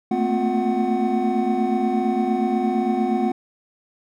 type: tone cluster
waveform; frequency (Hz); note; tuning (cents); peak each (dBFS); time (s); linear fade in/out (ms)
triangle; 220.8 / 229.4 / 256.6 / 356.2 / 746; A3 / A#3 / C4 / F4 / F#5; +6 / -28 / -34 / +34 / +14; -23; 0.11-3.32; 5
effects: none